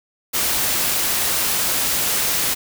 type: noise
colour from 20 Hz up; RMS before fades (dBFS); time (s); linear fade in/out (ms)
white; -20; 0.33-2.55; 20
effects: none